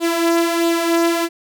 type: tone with flanger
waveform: sawtooth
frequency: 336.1 Hz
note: E4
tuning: 34 cents sharp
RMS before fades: -17 dBFS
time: 0-1.29 s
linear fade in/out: 50 ms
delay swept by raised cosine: 0.25 to 3.15 ms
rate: 1.5 Hz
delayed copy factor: +0.5
effects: none